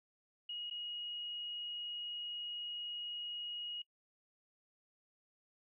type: tone with dropouts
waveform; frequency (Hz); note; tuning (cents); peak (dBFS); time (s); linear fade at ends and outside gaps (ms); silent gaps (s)
sine; 2889; F#7; -42; -40; 0.49-3.82; 5; 0.7-0.709
effects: noise-tail reverb RT60 0.1 s tail -24 dB re dry